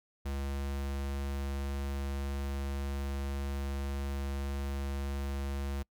square tone, 69.3 Hz, C#2, in tune, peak -34 dBFS, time 0.25-5.83 s, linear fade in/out 10 ms, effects noise-tail reverb RT60 0.1 s tail -26 dB re dry

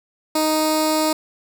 10% pulse tone with notch filter, 311.1 Hz, D#4, in tune, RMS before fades -19 dBFS, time 0.35-1.13 s, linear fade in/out 5 ms, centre 1700 Hz, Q 0.94, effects none

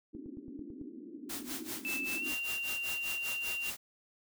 pink band-pass noise, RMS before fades -46 dBFS, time 0.13-2.35 s, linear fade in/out 20 ms, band 250 to 330 Hz, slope 48 dB/octave
click train, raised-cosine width 3 ms, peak -36 dBFS, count 7, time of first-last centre 0.15-0.814 s, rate 9.04 Hz
white noise with tremolo, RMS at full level -39 dBFS, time 1.29-3.77 s, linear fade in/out 10 ms, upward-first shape sine, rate 5.1 Hz, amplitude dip 85%
sine tone with pitch glide, 2637 to 2770 Hz, E7 to F7, 0 to -15 cents, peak -34 dBFS, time 1.85-3.7 s, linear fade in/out 0 ms, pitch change +85 cents, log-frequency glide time 2.16-2.25 s
effects none

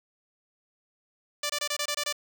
5% pulse tone bursts, 587.3 Hz, D5, in tune, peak -16 dBFS, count 8, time 1.43-2.127 s, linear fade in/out 5 ms, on 67 ms, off 23 ms, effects 9-bit

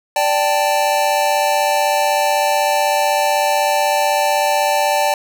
square chord, D suspended fourth, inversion none, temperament equal, 587.3 / 784 / 880 Hz, D5 / G5 / A5, 0 / 0 / 0 cents, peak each -19 dBFS, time 0.16-5.14 s, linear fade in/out 2 ms, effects none

